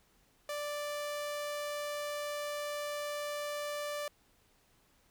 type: tone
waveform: sawtooth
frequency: 587.3 Hz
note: D5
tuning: in tune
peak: -32 dBFS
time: 0.49-4.08 s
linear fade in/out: 2 ms
effects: pink hiss -69 dBFS RMS until 5.1 s